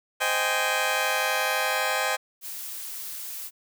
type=chord; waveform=15% pulse; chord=Ab major seventh; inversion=first; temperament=just; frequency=519.1 / 623 / 778.7 / 830.6 Hz; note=C5 / Eb5 / G5 / Ab5; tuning=-14 / +2 / -12 / 0 cents; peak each=-23 dBFS; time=0.2-2.17 s; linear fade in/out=20 ms
type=noise; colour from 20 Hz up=blue; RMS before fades=-36 dBFS; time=2.41-3.51 s; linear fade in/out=50 ms
effects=none